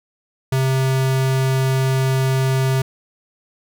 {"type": "tone", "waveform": "square", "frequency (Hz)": 132.3, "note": "C3", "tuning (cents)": 20, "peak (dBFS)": -16, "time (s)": [0.52, 2.82], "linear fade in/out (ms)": 5, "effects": []}